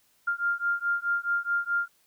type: beating tone pair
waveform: sine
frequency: 1396.9 / 1401.6 Hz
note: F6 / F6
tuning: 0 / +6 cents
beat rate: 4.7 Hz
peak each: -28 dBFS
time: 0.27-1.88 s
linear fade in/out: 10 ms
effects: white hiss -66 dBFS RMS until 2.06 s